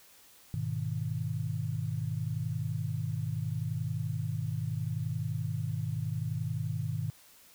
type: chord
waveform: sine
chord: G# minor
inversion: none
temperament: just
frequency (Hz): 103.83 / 124.59 / 155.74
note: G#2 / B2 / D#3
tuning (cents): 0 / +16 / +2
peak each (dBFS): -35 / -35 / -35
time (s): 0.54-7.1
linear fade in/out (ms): 0
effects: white hiss -58 dBFS RMS until 7.54 s